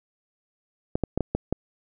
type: clicks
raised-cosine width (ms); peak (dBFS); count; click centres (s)
2; -10; 6; 0.955 / 1.037 / 1.176 / 1.207 / 1.35 / 1.526
effects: none